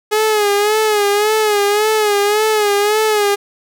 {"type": "tone with vibrato", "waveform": "sawtooth", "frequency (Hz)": 420, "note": "G#4", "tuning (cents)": 19, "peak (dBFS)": -8, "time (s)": [0.11, 3.36], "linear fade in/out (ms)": 20, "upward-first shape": "sine", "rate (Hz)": 1.8, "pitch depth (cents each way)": 66, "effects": []}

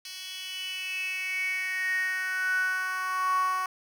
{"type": "tone with high-pass filter sweep", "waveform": "10% pulse", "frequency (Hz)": 372.6, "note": "F#4", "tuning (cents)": 12, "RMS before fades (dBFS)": -30, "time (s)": [0.05, 3.66], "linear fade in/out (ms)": 2, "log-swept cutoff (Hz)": [3700, 1000], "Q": 9.4, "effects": []}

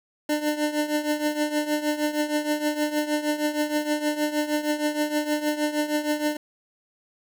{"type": "tone with tremolo", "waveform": "25% pulse", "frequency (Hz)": 299.6, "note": "D4", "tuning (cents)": 35, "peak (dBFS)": -16, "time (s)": [0.29, 6.37], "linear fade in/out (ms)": 5, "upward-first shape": "triangle", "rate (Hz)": 6.4, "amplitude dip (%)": 80, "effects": []}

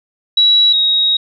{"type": "tone pair in turn", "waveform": "sine", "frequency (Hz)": [3900, 3789], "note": ["B7", "A#7"], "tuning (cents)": [-23, 27], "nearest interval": "unison", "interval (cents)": 50, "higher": "first", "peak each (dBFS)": [-7, -10], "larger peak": "first", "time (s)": [[0.37, 0.73], [0.73, 1.17]], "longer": "second", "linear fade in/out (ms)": 5, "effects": []}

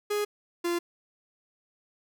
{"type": "tone pair in turn", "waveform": "45% pulse", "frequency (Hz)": [415.3, 345.5], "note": ["G#4", "F4"], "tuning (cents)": [0, -19], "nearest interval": "minor third", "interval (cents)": 319, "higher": "first", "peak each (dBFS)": -26, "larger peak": "neither", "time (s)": [[0.1, 0.25], [0.64, 0.79]], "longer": "neither", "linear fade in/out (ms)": 10, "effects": []}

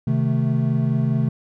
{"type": "chord", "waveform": "triangle", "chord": "A diminished", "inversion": "first", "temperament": "equal", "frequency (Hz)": [130.81, 155.56, 220], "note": ["C3", "Eb3", "A3"], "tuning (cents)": [0, 0, 0], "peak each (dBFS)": [-18, -21, -21], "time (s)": [0.07, 1.29], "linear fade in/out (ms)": 5, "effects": []}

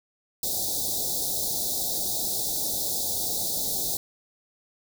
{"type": "band-stop noise", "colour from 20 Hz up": "white", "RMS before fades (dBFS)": -28, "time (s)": [0.43, 3.97], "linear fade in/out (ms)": 2, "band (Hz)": [840, 3600], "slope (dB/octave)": 96, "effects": []}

